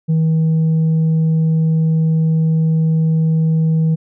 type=tone with tanh clipping; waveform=sine; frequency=160.2 Hz; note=E3; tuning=49 cents flat; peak=-12 dBFS; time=0.08-3.96 s; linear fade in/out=20 ms; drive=2 dB; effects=none